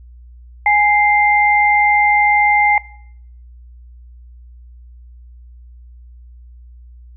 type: tone pair together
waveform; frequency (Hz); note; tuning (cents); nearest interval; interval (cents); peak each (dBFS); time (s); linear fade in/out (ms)
sine; 830.6 / 2093; G#5 / C7; 0 / 0; octave + major third; 1600; -12; 0.66-2.78; 2
effects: noise-tail reverb RT60 0.7 s tail -22 dB re dry + added 60 Hz sine -37 dBFS peak until 7.16 s